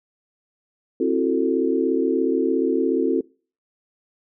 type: chord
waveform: sine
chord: F# half-diminished seventh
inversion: second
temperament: just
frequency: 266.4 / 333 / 370 / 444 Hz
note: C4 / E4 / F#4 / A4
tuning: +31 / +18 / 0 / +16 cents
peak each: -23 dBFS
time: 1-3.21 s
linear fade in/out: 5 ms
effects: noise-tail reverb RT60 0.4 s tail -25 dB re dry